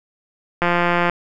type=click train; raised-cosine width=0.5 ms; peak=-3 dBFS; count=84; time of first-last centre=0.62-1.097 s; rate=174 Hz; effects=none